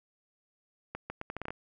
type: accelerating click train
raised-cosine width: 0.5 ms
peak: -22 dBFS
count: 9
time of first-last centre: 0.95-1.505 s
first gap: 150 ms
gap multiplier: 0.76
effects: none